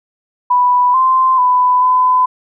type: tone with pitch steps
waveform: sine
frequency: 988 / 1040 / 998 / 1009 Hz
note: B5 / C6 / B5 / B5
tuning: 0 / -11 / +18 / +37 cents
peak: -8 dBFS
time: 0.5-2.26 s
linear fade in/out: 10 ms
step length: 440 ms
effects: none